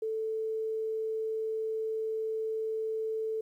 sine tone, 440.8 Hz, A4, 3 cents sharp, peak -30 dBFS, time 0.02-3.41 s, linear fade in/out 5 ms, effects 11-bit

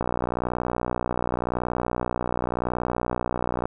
click train, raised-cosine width 1 ms, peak -11 dBFS, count 223, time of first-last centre 0.01-3.655 s, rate 60.9 Hz, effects none

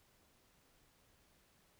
silence, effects pink hiss -71 dBFS RMS until 1.79 s

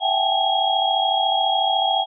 sine tone cluster, 666 / 765 / 799 / 855 / 3288 Hz, E5 / G5 / G5 / A5 / G#7, +18 / -42 / +33 / -50 / -18 cents, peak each -27 / -21 / -24 / -27 / -22 dBFS, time 0-2.06 s, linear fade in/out 50 ms, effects none

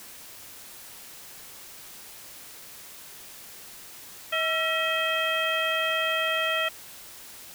harmonic tone with a mistuned harmonic, 639 Hz, D#5, 46 cents sharp, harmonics 1 / 2 / 3 / 4 / 5, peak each -30 / -30 / -30 / -30 / -30 dBFS, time 4.32-6.69 s, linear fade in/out 10 ms, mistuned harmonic 2, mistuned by +88 cents, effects white hiss -45 dBFS RMS until 7.54 s

